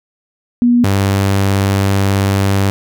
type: tone pair in turn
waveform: sine / sawtooth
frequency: 241.1 / 98.26 Hz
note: B3 / G2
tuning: -41 / +5 cents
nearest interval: octave + major third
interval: 1554 cents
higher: first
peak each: -7 dBFS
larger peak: neither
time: 0.62-0.84 / 0.84-2.7 s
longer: second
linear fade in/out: 0 ms
effects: none